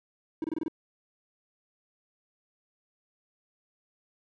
triangle tone bursts, 318.2 Hz, D#4, 39 cents sharp, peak -26 dBFS, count 6, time 0.42-0.682 s, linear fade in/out 2 ms, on 22 ms, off 26 ms, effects none

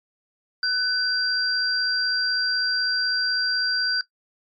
sine tone pair together, 1500 / 4744 Hz, F#6 / D8, +23 / +17 cents, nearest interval octave + minor sixth, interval 1994 cents, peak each -23 dBFS, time 0.63-4.01 s, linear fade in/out 2 ms, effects noise-tail reverb RT60 0.1 s tail -18 dB re dry + MP3 32 kbps

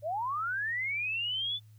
sine linear sweep, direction up, 560 to 3520 Hz, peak -30 dBFS, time 0.02-1.6 s, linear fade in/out 50 ms, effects added 107 Hz sine -52 dBFS peak until 1.78 s + white hiss -71 dBFS RMS until 1.78 s

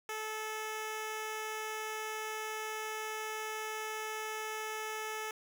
10% pulse tone, 434.3 Hz, A4, 23 cents flat, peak -29 dBFS, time 0.09-5.31 s, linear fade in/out 2 ms, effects none

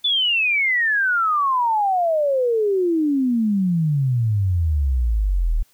sine exponential sweep, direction down, 3520 to 36.71 Hz, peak -16 dBFS, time 0.04-5.63 s, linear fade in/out 10 ms, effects white hiss -59 dBFS RMS until 5.73 s

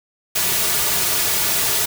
white noise with comb filter, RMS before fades -19 dBFS, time 0.35-1.86 s, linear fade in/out 10 ms, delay 3.8 ms, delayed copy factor -0.6, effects none

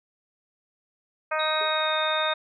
harmonic tone, 311.1 Hz, D#4, in tune, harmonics 2 / 3 / 4 / 5 / 6 / 7 / 8, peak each -28 / -32 / -29 / -31 / -38 / -37 / -36 dBFS, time 1.31-2.34 s, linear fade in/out 10 ms
sine tone with pitch glide, 3790 to 3686 Hz, A#7 to A#7, +28 to -20 cents, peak -28 dBFS, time 1.39-2.34 s, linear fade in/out 10 ms, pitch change -48 cents, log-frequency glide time 1.56-1.97 s
sine tone with exponential decay, 415.3 Hz, G#4, in tune, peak -35 dBFS, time 1.61-1.78 s, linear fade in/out 1 ms, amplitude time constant 35 ms
effects none

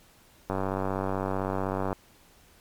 click train, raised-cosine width 1 ms, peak -15 dBFS, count 138, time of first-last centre 0.5-1.929 s, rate 95.9 Hz, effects pink hiss -58 dBFS RMS until 2.6 s + MP3 96 kbps

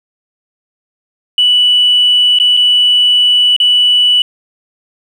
sine tone with dropouts, 2960 Hz, F#7, in tune, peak -5 dBFS, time 1.38-4.22 s, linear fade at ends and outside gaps 2 ms, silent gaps 2.387-2.399 / 2.568-2.572 / 3.564-3.601 s, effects tanh soft clip ceiling -1 dBFS + 7-bit

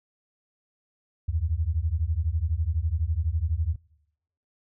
sine beating tone pair, 75 / 87 Hz, D2 / F2, +37 / -6 cents, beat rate 12 Hz, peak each -26 dBFS, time 1.28-3.76 s, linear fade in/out 10 ms, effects noise-tail reverb RT60 0.8 s tail -23 dB re dry

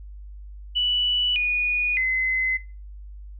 sine tone with pitch steps, 2960 / 2460 / 2045 Hz, F#7 / D#7 / C7, 0 / -20 / -40 cents, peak -19 dBFS, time 0.75-2.58 s, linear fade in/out 20 ms, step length 610 ms, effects noise-tail reverb RT60 0.3 s tail -19 dB re dry + added 50 Hz sine -37 dBFS peak until 3.39 s

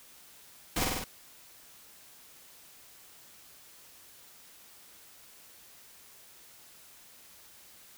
pink noise with echo, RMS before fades -30 dBFS, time 0.76-0.85 s, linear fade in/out 5 ms, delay 48 ms, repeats 4, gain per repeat -2 dB, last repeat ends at 1.042 s, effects white hiss -55 dBFS RMS until 7.97 s

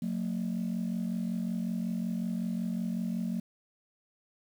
sine tone pair together, 182 / 227.4 Hz, F#3 / A#3, -28 / -43 cents, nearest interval major third, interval 385 cents, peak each -31 / -31 dBFS, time 0.02-3.4 s, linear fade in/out 5 ms, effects tanh soft clip ceiling -26 dBFS + 9-bit

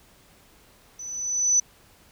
sine tone with level ramp, 5990 Hz, F#8, 20 cents sharp, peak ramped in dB -35 to -15 dBFS, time 0.99-1.6 s, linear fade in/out 5 ms, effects pink hiss -56 dBFS RMS until 2.11 s

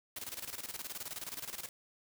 white noise with tremolo, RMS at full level -41 dBFS, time 0.16-1.69 s, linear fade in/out 5 ms, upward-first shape square, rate 19 Hz, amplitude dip 75%, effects none

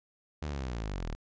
sawtooth linear sweep, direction down, 77.8 to 35.45 Hz, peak -30 dBFS, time 0.42-1.15 s, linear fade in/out 0 ms, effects resampled to 16000 Hz

